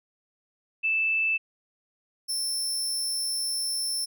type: tone pair in turn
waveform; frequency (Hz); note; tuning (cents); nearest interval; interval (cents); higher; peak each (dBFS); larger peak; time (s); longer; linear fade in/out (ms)
sine / 25% pulse; 2637 / 5354; E7 / E8; 0 / +26; octave; 1226; second; -22; neither; 0.83-1.38 / 2.28-4.06; second; 20
effects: none